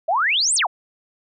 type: exponential two-way sweep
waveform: sine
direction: up then down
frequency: 612 to 9600 to 612 Hz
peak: -16 dBFS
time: 0.08-0.67 s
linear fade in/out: 10 ms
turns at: 0.55 s
effects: none